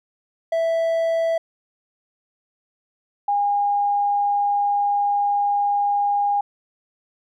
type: tone pair in turn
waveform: triangle / sine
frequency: 659.3 / 813.7 Hz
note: E5 / G#5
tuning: 0 / -36 cents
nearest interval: major third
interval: 364 cents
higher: second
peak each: -16 / -17 dBFS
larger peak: first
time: 0.52-1.38 / 3.28-6.41 s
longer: second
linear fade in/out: 5 ms
effects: none